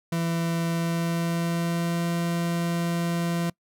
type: tone with pitch glide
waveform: 40% pulse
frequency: 167.4 to 170.33 Hz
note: E3 to F3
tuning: +27 to -43 cents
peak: -23 dBFS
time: 0.12-3.5 s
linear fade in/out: 5 ms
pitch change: +30 cents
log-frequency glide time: 0.68-2.07 s
effects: noise-tail reverb RT60 0.1 s tail -24 dB re dry